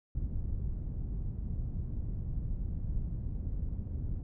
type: low-pass noise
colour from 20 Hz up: pink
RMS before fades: -35 dBFS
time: 0.15-4.23 s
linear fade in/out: 5 ms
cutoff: 120 Hz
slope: 12 dB/octave
effects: none